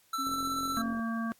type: tone with tremolo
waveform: square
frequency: 1331 Hz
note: E6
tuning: 16 cents sharp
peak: -30 dBFS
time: 0.13-0.82 s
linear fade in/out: 5 ms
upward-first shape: triangle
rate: 16 Hz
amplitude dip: 35%
type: tone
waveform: sine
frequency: 270.4 Hz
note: C#4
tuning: 43 cents flat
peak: -37 dBFS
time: 0.18-0.94 s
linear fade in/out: 10 ms
type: click train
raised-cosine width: 2 ms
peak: -35 dBFS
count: 33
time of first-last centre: 0.27-0.994 s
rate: 44.2 Hz
type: harmonic tone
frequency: 227.8 Hz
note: A#3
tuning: 40 cents flat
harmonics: 1 / 3 / 5 / 7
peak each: -31 / -43 / -39 / -41 dBFS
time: 0.77-1.32 s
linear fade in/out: 0 ms
effects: white hiss -65 dBFS RMS until 1.39 s + AAC 64 kbps